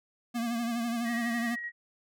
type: tone with vibrato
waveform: square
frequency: 234.1 Hz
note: A#3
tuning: 8 cents sharp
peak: -30 dBFS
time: 0.34-1.56 s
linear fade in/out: 20 ms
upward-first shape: triangle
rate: 12 Hz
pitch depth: 62 cents each way
type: tone with tremolo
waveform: sine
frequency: 1900 Hz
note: A#6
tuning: 33 cents sharp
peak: -33 dBFS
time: 1.04-1.72 s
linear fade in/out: 50 ms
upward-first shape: square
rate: 10 Hz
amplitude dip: 30%
effects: none